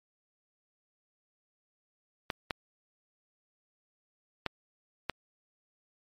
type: clicks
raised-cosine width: 0.3 ms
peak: -14 dBFS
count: 4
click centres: 2.302 / 2.508 / 4.463 / 5.097 s
effects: MP3 64 kbps